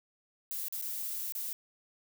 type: noise with dropouts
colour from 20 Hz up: violet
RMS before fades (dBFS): -37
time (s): 0.51-1.53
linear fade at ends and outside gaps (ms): 0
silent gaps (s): 0.683-0.725 / 0.814-0.823 / 1.322-1.351
effects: none